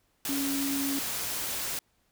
sine tone in noise, 277.2 Hz, C#4, in tune, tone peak -29 dBFS, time 0.29-0.99 s, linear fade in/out 2 ms, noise white, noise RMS -33 dBFS, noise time 0.25-1.79 s, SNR +1 dB, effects pink hiss -71 dBFS RMS until 2.11 s

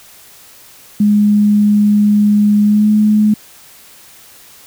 sine tone with pitch glide, 207.7 to 212.1 Hz, G#3 to G#3, 0 to +37 cents, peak -7 dBFS, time 1-3.34 s, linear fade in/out 5 ms, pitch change +37 cents, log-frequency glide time 2.64-2.89 s, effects white hiss -41 dBFS RMS until 4.66 s

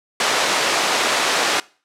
pink band-pass noise, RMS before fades -19 dBFS, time 0.2-1.6 s, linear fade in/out 2 ms, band 550 to 6700 Hz, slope 12 dB/octave, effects noise-tail reverb RT60 0.4 s tail -23 dB re dry + low-pass 12000 Hz 12 dB/octave

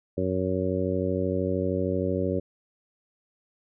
harmonic tone, 93 Hz, F#2, 9 cents sharp, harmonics 1 / 2 / 3 / 4 / 5 / 6, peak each -31 / -31 / -31 / -31 / -31 / -31 dBFS, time 0.17-2.4 s, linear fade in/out 10 ms, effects none

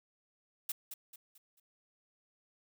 blue noise with echo, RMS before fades -36 dBFS, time 0.69-0.72 s, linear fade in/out 5 ms, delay 220 ms, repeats 4, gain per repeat -8 dB, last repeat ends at 1.6 s, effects none

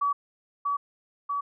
sine tone with echo, 1140 Hz, C#6, 48 cents sharp, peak -22 dBFS, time 0.01-0.13 s, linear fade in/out 10 ms, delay 640 ms, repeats 2, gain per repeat -2 dB, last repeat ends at 1.41 s, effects none

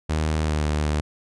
sawtooth tone with pitch glide, 77.78 to 75.39 Hz, D#2 to D2, 0 to +46 cents, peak -17 dBFS, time 0.09-1.01 s, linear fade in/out 10 ms, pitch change -54 cents, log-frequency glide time 0.42-0.61 s, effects resampled to 22050 Hz

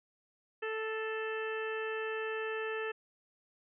harmonic tone with a mistuned harmonic, 440 Hz, A4, in tune, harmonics 1 / 2 / 3 / 4 / 5 / 6 / 7, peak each -36 / -47 / -44 / -41 / -54 / -44 / -53 dBFS, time 0.62-2.92 s, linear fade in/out 10 ms, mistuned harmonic 5, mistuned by -48 cents, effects none

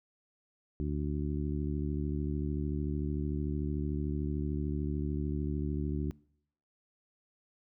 harmonic tone, 73.42 Hz, D2, in tune, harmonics 1 / 2 / 3 / 4 / 5, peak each -34 / -36 / -40 / -38 / -42 dBFS, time 0.8-6.11 s, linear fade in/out 0 ms, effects noise-tail reverb RT60 0.7 s tail -24 dB re dry

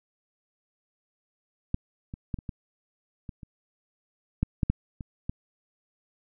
clicks, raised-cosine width 5 ms, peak -13 / -24 / -16 / -26 / -21 / -25 / -30 / -11 / -11 / -10 / -24 / -17 dBFS, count 12, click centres 1.744 / 2.139 / 2.342 / 2.388 / 2.492 / 3.292 / 3.432 / 4.43 / 4.632 / 4.7 / 5.008 / 5.295 s, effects none

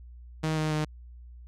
sawtooth tone with pitch steps, 157.3 / 155.22 / 153.18 Hz, D#3 / D#3 / D#3, +19 / -4 / -27 cents, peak -22 dBFS, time 0.43-0.85 s, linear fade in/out 10 ms, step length 140 ms, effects added 60 Hz sine -44 dBFS peak until 1.47 s + low-pass 8000 Hz 12 dB/octave

